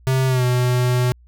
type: tone with pitch glide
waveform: square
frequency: 131.5 to 124.48 Hz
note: C3 to B2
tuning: +9 to +14 cents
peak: -16 dBFS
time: 0.07-1.12 s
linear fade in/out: 0 ms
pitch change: -95 cents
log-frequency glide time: 0.27-0.44 s
effects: added 60 Hz sine -46 dBFS peak until 1.27 s